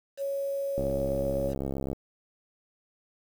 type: tone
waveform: sine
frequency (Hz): 554.4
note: C#5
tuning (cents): 0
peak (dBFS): -28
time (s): 0.17-1.54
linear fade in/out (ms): 50
type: click train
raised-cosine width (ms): 2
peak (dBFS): -19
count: 79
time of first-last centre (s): 0.78-1.93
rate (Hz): 67.8
effects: 8-bit